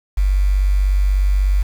sine tone with quantisation, 48.22 Hz, G1, 28 cents flat, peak -12 dBFS, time 0.17-1.63 s, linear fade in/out 10 ms, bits 6, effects none

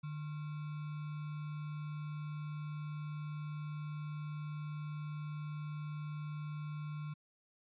sine tone with sample-and-hold, 150 Hz, D3, 37 cents sharp, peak -39 dBFS, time 0.03-7.14 s, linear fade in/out 10 ms, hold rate 1225 Hz, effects resampled to 8000 Hz

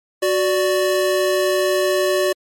square tone pair together, 370 / 585.9 Hz, F#4 / D5, 0 / -4 cents, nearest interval minor sixth, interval 796 cents, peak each -19 dBFS, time 0.22-2.33 s, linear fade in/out 10 ms, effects MP3 64 kbps

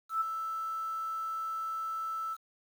sine tone with ADSR envelope, 1318.5 Hz, E6, in tune, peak -25 dBFS, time 0.09-2.37 s, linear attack 120 ms, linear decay 13 ms, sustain -8 dB, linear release 44 ms, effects 9-bit

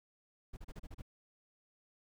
brown noise bursts, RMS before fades -45 dBFS, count 7, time 0.53-1.021 s, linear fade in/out 10 ms, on 41 ms, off 34 ms, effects none

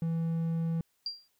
triangle tone, 164.81 Hz, E3, in tune, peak -26 dBFS, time 0.02-0.81 s, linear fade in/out 2 ms
sine tone with exponential decay, 4753 Hz, D8, 20 cents sharp, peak -29 dBFS, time 1.06-1.28 s, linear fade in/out 2 ms, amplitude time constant 47 ms
effects white hiss -74 dBFS RMS until 1.39 s

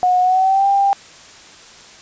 sine tone with pitch glide, 728 to 793.9 Hz, F#5 to G5, -28 to +22 cents, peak -11 dBFS, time 0.03-0.93 s, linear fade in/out 0 ms, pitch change +150 cents, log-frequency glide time 0.21-0.67 s, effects white hiss -41 dBFS RMS until 2.01 s + resampled to 16000 Hz

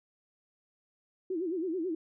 sine tone with vibrato, 347.1 Hz, F4, 11 cents flat, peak -30 dBFS, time 1.3-1.95 s, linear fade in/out 5 ms, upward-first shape sine, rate 9.2 Hz, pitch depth 170 cents each way, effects none

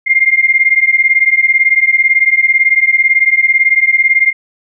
sine beating tone pair, 2105 / 2123 Hz, C7 / C7, +10 / +25 cents, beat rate 18 Hz, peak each -10 dBFS, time 0.06-4.33 s, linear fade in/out 20 ms, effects none

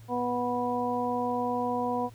harmonic tone, 245.3 Hz, B3, 12 cents flat, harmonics 1 / 2 / 3 / 4, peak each -32 / -32 / -32 / -32 dBFS, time 0.08-2.1 s, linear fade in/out 50 ms, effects added 113 Hz sine -47 dBFS peak until 2.14 s + pink hiss -59 dBFS RMS until 2.14 s

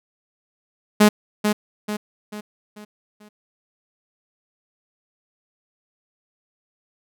sawtooth tone with echo, 210 Hz, G#3, 19 cents sharp, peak -6 dBFS, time 1-1.09 s, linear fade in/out 10 ms, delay 440 ms, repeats 5, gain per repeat -7 dB, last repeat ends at 3.29 s, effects none

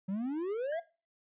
triangle exponential sweep, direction up, 183.2 to 698.5 Hz, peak -30 dBFS, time 0.08-0.8 s, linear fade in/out 10 ms
sine tone with exponential decay, 1630 Hz, G#6, 33 cents flat, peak -39 dBFS, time 0.72-0.9 s, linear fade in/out 5 ms, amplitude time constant 37 ms
effects noise-tail reverb RT60 0.3 s tail -18 dB re dry + resampled to 8000 Hz

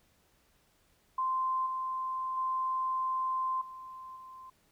sine tone with level steps, 1041 Hz, C6, 9 cents flat, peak -28 / -32 / -29 / -43 / -46 dBFS, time 1.18-4.5 s, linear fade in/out 5 ms, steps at 1.66 / 2.37 / 3.61 / 4.16 s, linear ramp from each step 5 ms, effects pink hiss -69 dBFS RMS until 4.71 s

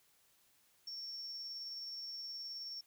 sine tone with tremolo, 5470 Hz, F8, 37 cents flat, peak -40 dBFS, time 0.87-2.81 s, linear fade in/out 5 ms, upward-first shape triangle, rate 19 Hz, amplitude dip 30%, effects tanh soft clip ceiling -39 dBFS + white hiss -71 dBFS RMS until 2.86 s

